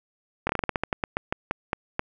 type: slowing click train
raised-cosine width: 0.5 ms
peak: -9 dBFS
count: 16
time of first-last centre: 0.47-1.994 s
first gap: 23 ms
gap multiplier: 1.19
effects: none